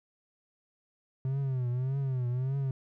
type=tone with vibrato; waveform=triangle; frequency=129.8 Hz; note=C3; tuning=13 cents flat; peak=-26 dBFS; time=1.25-2.71 s; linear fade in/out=2 ms; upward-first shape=triangle; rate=1.7 Hz; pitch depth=130 cents each way; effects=none